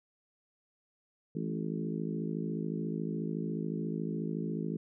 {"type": "harmonic tone with a mistuned harmonic", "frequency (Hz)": 54, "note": "A1", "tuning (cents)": -32, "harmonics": [3, 4, 5, 6, 7, 8], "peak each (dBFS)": [-36, -38, -40, -42, -43, -44], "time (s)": [1.35, 4.77], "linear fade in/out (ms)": 5, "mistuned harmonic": 3, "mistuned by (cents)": 32, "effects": []}